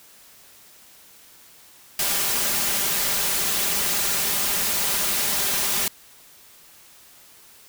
white noise with comb filter, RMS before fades -23 dBFS, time 1.99-5.88 s, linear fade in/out 2 ms, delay 5 ms, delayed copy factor +0.5, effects white hiss -50 dBFS RMS until 7.68 s

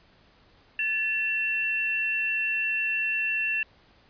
sine tone pair together, 1734 / 2703 Hz, A6 / E7, -26 / +43 cents, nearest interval minor sixth, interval 769 cents, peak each -31 / -25 dBFS, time 0.79-3.63 s, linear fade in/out 2 ms, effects pink hiss -59 dBFS RMS until 4.09 s + resampled to 11025 Hz

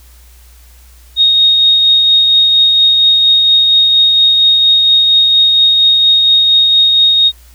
sine tone with tremolo, 3729 Hz, A#7, in tune, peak -4 dBFS, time 1.16-7.32 s, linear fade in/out 50 ms, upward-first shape triangle, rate 4.3 Hz, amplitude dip 30%, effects added 60 Hz sine -38 dBFS peak until 7.54 s + white hiss -46 dBFS RMS until 7.54 s

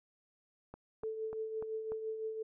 click train, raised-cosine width 1 ms, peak -33 dBFS, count 5, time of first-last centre 0.74-1.92 s, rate 3.39 Hz
sine tone with tremolo, 440 Hz, A4, in tune, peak -34 dBFS, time 1.03-2.43 s, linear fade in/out 10 ms, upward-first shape triangle, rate 5.9 Hz, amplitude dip 55%
effects none

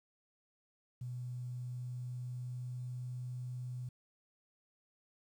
sine tone with pitch glide, 123.8 to 124.88 Hz, B2 to B2, +5 to +20 cents, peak -39 dBFS, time 1.01-3.89 s, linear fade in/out 5 ms, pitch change +15 cents, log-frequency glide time 1.32-3.42 s, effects 11-bit

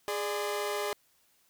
sawtooth tone cluster, 414.2 / 594 / 1024 Hz, G#4 / D5 / C6, -5 / +20 / -38 cents, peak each -29 / -32 / -36 dBFS, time 0.08-0.93 s, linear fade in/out 0 ms, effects white hiss -68 dBFS RMS until 1.49 s

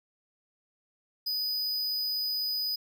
square tone, 4978 Hz, D#8, in tune, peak -29 dBFS, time 1.26-2.76 s, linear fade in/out 10 ms, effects none

